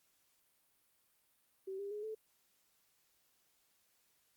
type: tone with pitch steps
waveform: sine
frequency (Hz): 383.9 / 400.7 / 418.2 / 436.4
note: G4 / G4 / G#4 / A4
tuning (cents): -36 / +38 / +12 / -14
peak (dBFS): -40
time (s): 1.67-2.15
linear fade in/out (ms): 10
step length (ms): 120
effects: white hiss -75 dBFS RMS until 4.36 s + Opus 48 kbps